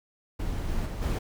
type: noise with level steps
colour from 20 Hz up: brown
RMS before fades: -31 / -29 / -33 / -26 dBFS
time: 0.39-1.19 s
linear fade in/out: 10 ms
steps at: 0.68 / 0.85 / 1.01 s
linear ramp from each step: 20 ms
effects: none